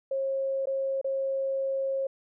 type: tone with dropouts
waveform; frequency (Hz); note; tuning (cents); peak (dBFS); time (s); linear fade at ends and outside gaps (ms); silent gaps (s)
sine; 540; C#5; -45; -26; 0.11-2.07; 5; 0.657-0.67 / 1.014-1.044
effects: none